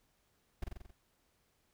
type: noise with echo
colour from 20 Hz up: brown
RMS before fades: -36 dBFS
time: 0.62-0.64 s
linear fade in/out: 5 ms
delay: 45 ms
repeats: 6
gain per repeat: -3 dB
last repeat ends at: 0.91 s
effects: pink hiss -75 dBFS RMS until 1.73 s